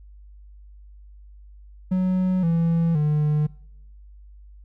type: tone with pitch steps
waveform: triangle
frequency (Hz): 185 / 166.73 / 150.27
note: F#3 / E3 / D3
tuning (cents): 0 / +20 / +40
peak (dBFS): -16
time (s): 1.91-3.47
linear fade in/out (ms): 10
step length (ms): 520
effects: noise-tail reverb RT60 0.7 s tail -22 dB re dry + added 50 Hz sine -43 dBFS peak until 4.64 s